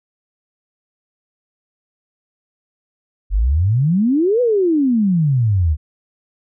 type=exponential two-way sweep; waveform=sine; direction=up then down; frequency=43.77 to 506 to 71.7 Hz; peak=-12 dBFS; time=3.3-5.77 s; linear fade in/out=50 ms; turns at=4.41 s; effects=none